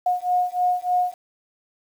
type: beating tone pair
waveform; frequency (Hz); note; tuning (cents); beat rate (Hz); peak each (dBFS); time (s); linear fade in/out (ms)
sine; 720 / 723.3; F#5 / F#5; -47 / -39; 3.3; -22; 0.06-1.14; 5
effects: 8-bit